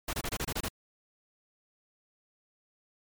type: noise bursts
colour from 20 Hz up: pink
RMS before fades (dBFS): -33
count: 8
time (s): 0.08-0.685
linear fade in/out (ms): 5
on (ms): 52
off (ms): 27
effects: MP3 96 kbps